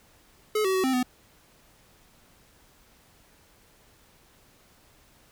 square tone with pitch steps, 427.3 / 379.5 / 375.8 / 261.6 / 251.1 Hz, G#4 / F#4 / F#4 / C4 / B3, +49 / +44 / +27 / 0 / +29 cents, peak -23 dBFS, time 0.55-1.03 s, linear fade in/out 5 ms, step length 96 ms, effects pink hiss -59 dBFS RMS until 5.31 s

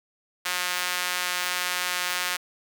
sawtooth tone with high-pass filter, 179.7 Hz, F3, 50 cents sharp, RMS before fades -28 dBFS, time 0.45-2.37 s, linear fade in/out 10 ms, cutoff 1600 Hz, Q 0.85, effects none

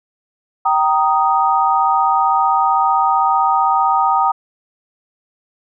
sine chord, Eb major, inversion first, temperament just, 777.8 / 933.4 / 1244.5 Hz, G5 / Bb5 / Eb6, -14 / +2 / 0 cents, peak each -16 dBFS, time 0.65-4.32 s, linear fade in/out 10 ms, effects none

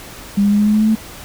sine tone with pitch steps, 200.9 / 203.5 / 206.1 / 208.7 / 211.4 / 214.1 / 216.8 / 219.6 Hz, G3 / G#3 / G#3 / G#3 / G#3 / A3 / A3 / A3, +43 / -35 / -13 / +9 / +31 / -47 / -25 / -3 cents, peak -10 dBFS, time 0.37-0.954 s, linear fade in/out 10 ms, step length 73 ms, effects pink hiss -35 dBFS RMS until 1.24 s

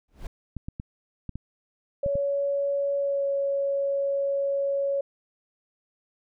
brown noise with exponential growth, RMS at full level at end -31 dBFS, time 0.08-0.27 s, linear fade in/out 5 ms, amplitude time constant 41 ms
clicks, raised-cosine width 5 ms, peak -21 dBFS, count 7, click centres 0.567 / 0.685 / 0.799 / 1.293 / 1.356 / 2.062 / 2.155 s
sine tone with pitch glide, 562 to 556.5 Hz, C#5 to C#5, +24 to +7 cents, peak -23 dBFS, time 2.03-5.01 s, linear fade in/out 5 ms, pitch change -17 cents, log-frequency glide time 2.98-3.26 s
effects none

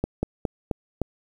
slowing click train, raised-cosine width 2 ms, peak -10 dBFS, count 5, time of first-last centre 0.04-1.017 s, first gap 190 ms, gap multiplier 1.17, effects 8-bit

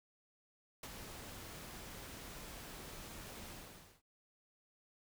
pink noise with ADSR envelope, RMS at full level -45 dBFS, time 0.83-4.02 s, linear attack 4 ms, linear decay 37 ms, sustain -5 dB, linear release 530 ms, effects none

